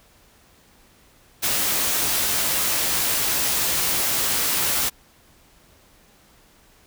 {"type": "noise with comb filter", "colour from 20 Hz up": "white", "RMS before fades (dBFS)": -22, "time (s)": [1.42, 4.9], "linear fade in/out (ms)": 20, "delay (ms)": 17, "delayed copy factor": 0.5, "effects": ["pink hiss -55 dBFS RMS until 6.86 s"]}